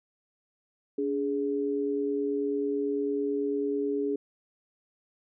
sine tone pair together, 286.2 / 415.3 Hz, D4 / G#4, -45 / 0 cents, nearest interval tritone, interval 645 cents, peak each -30 / -28 dBFS, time 0.98-4.16 s, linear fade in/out 5 ms, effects none

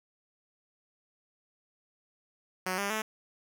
5% pulse tone with pitch steps, 185 / 200.6 / 217.5 Hz, F#3 / G3 / A3, 0 / +40 / -20 cents, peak -19 dBFS, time 2.66-3.02 s, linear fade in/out 5 ms, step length 120 ms, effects none

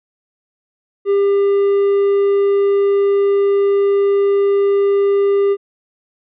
triangle tone, 399.5 Hz, G4, 33 cents sharp, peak -9 dBFS, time 1.05-5.57 s, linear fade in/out 50 ms, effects resampled to 8000 Hz

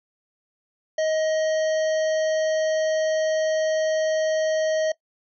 harmonic tone, 629 Hz, D#5, 19 cents sharp, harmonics 1 / 3 / 5 / 7 / 9 / 10, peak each -20 / -34 / -39 / -43 / -42 / -43 dBFS, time 0.98-4.92 s, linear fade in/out 5 ms, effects noise-tail reverb RT60 0.1 s tail -20 dB re dry

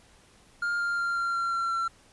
triangle tone with pitch steps, 1407 / 1398.1 / 1389.2 / 1380.4 / 1371.7 / 1363 / 1354.4 Hz, F6 / F6 / F6 / F6 / F6 / F6 / E6, +12 / +1 / -10 / -21 / -32 / -43 / +46 cents, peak -24 dBFS, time 0.62-1.88 s, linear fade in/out 5 ms, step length 180 ms, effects pink hiss -58 dBFS RMS until 2.12 s + resampled to 24000 Hz

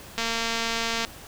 click train, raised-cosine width 0.2 ms, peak -10 dBFS, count 200, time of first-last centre 0.18-1.049 s, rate 229 Hz, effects pink hiss -44 dBFS RMS until 1.27 s

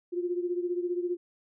sine beating tone pair, 350.6 / 365.6 Hz, F4 / F#4, +7 / -21 cents, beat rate 15 Hz, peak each -29 / -34 dBFS, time 0.12-1.17 s, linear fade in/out 20 ms, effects none

